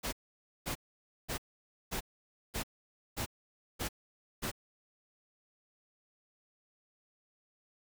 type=noise bursts; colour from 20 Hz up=pink; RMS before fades=-36 dBFS; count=8; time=0.03-4.516 s; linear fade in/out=20 ms; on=97 ms; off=530 ms; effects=none